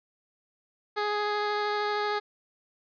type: tone with vibrato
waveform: 15% pulse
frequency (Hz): 416.7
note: G#4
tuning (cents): +6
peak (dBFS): -20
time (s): 0.96-2.2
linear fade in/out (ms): 20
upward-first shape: sine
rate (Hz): 13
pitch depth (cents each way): 8
effects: resampled to 11025 Hz